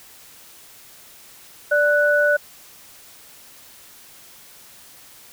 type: tone pair together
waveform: sine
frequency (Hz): 587.3 / 1481.6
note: D5 / F#6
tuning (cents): 0 / +2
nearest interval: octave + major third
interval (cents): 1602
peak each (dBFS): -17 / -17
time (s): 1.71-2.37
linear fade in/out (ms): 10
effects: white hiss -46 dBFS RMS until 5.32 s